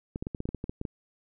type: clicks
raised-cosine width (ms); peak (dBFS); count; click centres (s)
3; -20; 12; 0.159 / 0.225 / 0.269 / 0.348 / 0.404 / 0.455 / 0.49 / 0.547 / 0.641 / 0.695 / 0.814 / 0.852
effects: none